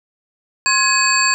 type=tone cluster; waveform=sine; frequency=1064 / 1674 / 2540 / 4527 / 7470 Hz; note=C6 / G#6 / D#7 / C#8 / A#8; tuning=+29 / +13 / +35 / +36 / +3 cents; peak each=-19 dBFS; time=0.66-1.34 s; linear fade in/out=0 ms; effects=none